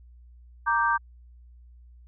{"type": "chord", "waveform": "sine", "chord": "G minor", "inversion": "first", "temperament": "equal", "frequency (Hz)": [932.3, 1174.7, 1568], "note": ["Bb5", "D6", "G6"], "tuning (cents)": [0, 0, 0], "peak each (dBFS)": -25, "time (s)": [0.66, 0.98], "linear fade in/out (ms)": 20, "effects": ["added 60 Hz sine -48 dBFS peak until 2.07 s"]}